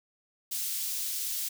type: high-pass noise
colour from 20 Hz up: white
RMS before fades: -33 dBFS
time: 0.51-1.49 s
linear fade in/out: 10 ms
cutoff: 3900 Hz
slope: 12 dB/octave
effects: none